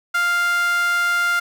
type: tone with high-pass filter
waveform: sawtooth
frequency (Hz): 698.5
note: F5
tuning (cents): 0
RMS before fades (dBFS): -19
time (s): 0.14-1.4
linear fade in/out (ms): 10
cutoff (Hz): 1500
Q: 6.5
effects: none